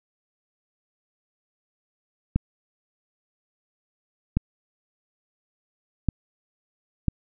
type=clicks; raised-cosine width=5 ms; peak=-8 dBFS; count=4; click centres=2.36 / 4.37 / 6.087 / 7.083 s; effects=none